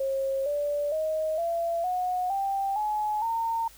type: tone with pitch steps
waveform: sine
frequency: 540 / 582.1 / 627.5 / 676.4 / 729.2 / 786.1 / 847.4 / 913.4 Hz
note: C#5 / D5 / D#5 / E5 / F#5 / G5 / G#5 / A#5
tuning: -45 / -15 / +15 / +44 / -25 / +5 / +35 / -36 cents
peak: -25 dBFS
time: 0-3.68 s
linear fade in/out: 5 ms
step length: 460 ms
effects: added 50 Hz sine -56 dBFS peak until 3.77 s + white hiss -53 dBFS RMS until 3.77 s